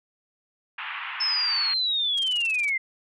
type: band-pass noise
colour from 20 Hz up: white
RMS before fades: -34 dBFS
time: 0.78-1.74 s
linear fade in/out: 5 ms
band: 880 to 2900 Hz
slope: 48 dB/octave
type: linear sweep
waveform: sine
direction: down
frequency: 5274 to 2047 Hz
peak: -22 dBFS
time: 1.2-2.78 s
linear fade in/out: 10 ms
type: noise bursts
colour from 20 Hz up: blue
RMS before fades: -36 dBFS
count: 12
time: 2.17-2.698 s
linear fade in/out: 5 ms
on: 22 ms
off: 24 ms
effects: resampled to 22050 Hz